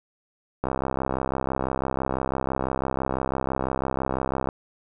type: click train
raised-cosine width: 1 ms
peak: -11 dBFS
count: 255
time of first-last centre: 0.64-4.488 s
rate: 66 Hz
effects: none